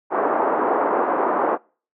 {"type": "band-pass noise", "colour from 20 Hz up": "white", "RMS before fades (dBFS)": -20, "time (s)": [0.1, 1.58], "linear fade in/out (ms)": 50, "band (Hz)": [300, 1100], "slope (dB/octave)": 24, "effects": ["noise-tail reverb RT60 0.4 s tail -26 dB re dry", "low-pass 2000 Hz 12 dB/octave"]}